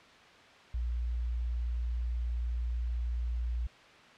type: tone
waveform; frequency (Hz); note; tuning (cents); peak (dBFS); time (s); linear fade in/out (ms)
sine; 59.3; A#1; +30; -30; 0.74-3.67; 5
effects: white hiss -55 dBFS RMS until 4.17 s + low-pass 3000 Hz 12 dB/octave